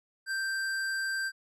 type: tone with sample-and-hold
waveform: sine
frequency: 1568 Hz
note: G6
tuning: in tune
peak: -29 dBFS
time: 0.26-1.32 s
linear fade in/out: 50 ms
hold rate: 6300 Hz
effects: low-pass 10000 Hz 12 dB/octave